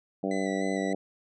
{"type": "harmonic tone", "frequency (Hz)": 96.5, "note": "G2", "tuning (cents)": -27, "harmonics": [2, 3, 4, 5, 6, 7, 8], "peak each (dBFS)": [-32, -32, -35, -35, -36, -36, -42], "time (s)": [0.23, 0.95], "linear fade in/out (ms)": 5}
{"type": "tone with vibrato", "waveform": "40% pulse", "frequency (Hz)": 1987, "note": "B6", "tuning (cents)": 10, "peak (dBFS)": -37, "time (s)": [0.31, 0.93], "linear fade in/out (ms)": 2, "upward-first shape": "square", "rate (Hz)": 3.3, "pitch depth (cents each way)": 19}
{"effects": ["resampled to 24000 Hz"]}